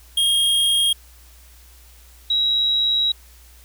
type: tone pair in turn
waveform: square / sine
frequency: 3247 / 3861 Hz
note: G#7 / B7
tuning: -40 / -40 cents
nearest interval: minor third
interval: 300 cents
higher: second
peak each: -16 dBFS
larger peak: neither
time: 0.17-0.93 / 2.3-3.12 s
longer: second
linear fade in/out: 5 ms
effects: added 60 Hz sine -46 dBFS peak until 3.64 s + white hiss -51 dBFS RMS until 3.64 s